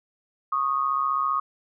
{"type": "tone pair together", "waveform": "sine", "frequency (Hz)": [1102.9, 1238], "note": ["C#6", "D#6"], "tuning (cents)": [-9, -9], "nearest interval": "major second", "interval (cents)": 200, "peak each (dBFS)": [-25, -24], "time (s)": [0.52, 1.4], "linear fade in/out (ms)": 5, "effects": []}